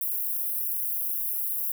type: high-pass noise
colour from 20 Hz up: white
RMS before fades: -29 dBFS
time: 0.01-1.72 s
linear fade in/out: 2 ms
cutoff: 11000 Hz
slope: 48 dB/octave
effects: none